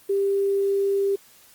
sine tone with quantisation, 396 Hz, G4, 18 cents sharp, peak -19 dBFS, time 0.09-1.16 s, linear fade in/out 10 ms, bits 8, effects white hiss -53 dBFS RMS until 1.54 s + Opus 32 kbps

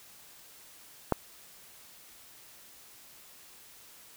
click, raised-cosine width 1 ms, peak -10 dBFS, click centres 1.123 s, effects white hiss -54 dBFS RMS until 4.16 s

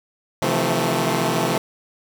10% pulse chord, F major seventh, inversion second, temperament equal with one note detuned, 130.81 / 160.86 / 174.61 / 220 Hz, C3 / E3 / F3 / A3, 0 / -42 / 0 / 0 cents, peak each -16 dBFS, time 0.42-1.58 s, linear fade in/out 2 ms, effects none

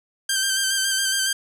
10% pulse tone with vibrato, 1568 Hz, G6, in tune, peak -11 dBFS, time 0.29-1.33 s, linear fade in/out 5 ms, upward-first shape square, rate 7.2 Hz, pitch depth 25 cents each way, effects 8-bit

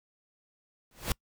pink noise with exponential growth, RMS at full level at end -27 dBFS, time 0.91-1.12 s, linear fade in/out 2 ms, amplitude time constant 45 ms, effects noise-tail reverb RT60 0.1 s tail -26 dB re dry

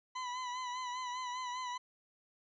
40% pulse tone with vibrato, 1000 Hz, B5, 21 cents sharp, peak -37 dBFS, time 0.15-1.78 s, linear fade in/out 10 ms, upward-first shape sine, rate 5 Hz, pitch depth 44 cents each way, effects resampled to 16000 Hz + 13-bit

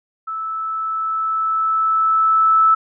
sine tone with level ramp, 1311 Hz, E6, 10 cents flat, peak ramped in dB -23 to -9 dBFS, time 0.27-2.75 s, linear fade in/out 10 ms, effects none

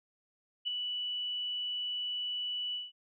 sine tone with ADSR envelope, 2960 Hz, F#7, in tune, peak -28 dBFS, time 0.65-2.92 s, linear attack 28 ms, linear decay 4 ms, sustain -5 dB, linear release 180 ms, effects none

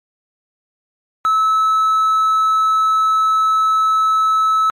triangle tone, 1300 Hz, E6, 24 cents flat, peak -9 dBFS, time 1.25-4.7 s, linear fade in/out 0 ms, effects tanh soft clip ceiling -5 dBFS + MP3 64 kbps

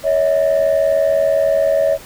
sine tone pair together, 560 / 640.2 Hz, C#5 / D#5, +18 / +49 cents, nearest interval major second, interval 231 cents, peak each -13 dBFS, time 0.03-1.98 s, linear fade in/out 50 ms, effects tanh soft clip ceiling -8 dBFS + pink hiss -38 dBFS RMS until 2.05 s

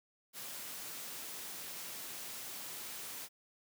white high-pass noise, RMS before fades -45 dBFS, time 0.33-3.29 s, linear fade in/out 50 ms, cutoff 110 Hz, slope 12 dB/octave, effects none

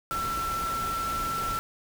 sine tone in noise, 1342 Hz, E6, 31 cents sharp, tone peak -28 dBFS, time 0.11-1.59 s, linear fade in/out 0 ms, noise pink, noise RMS -36 dBFS, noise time 0.11-1.59 s, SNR +5 dB, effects none

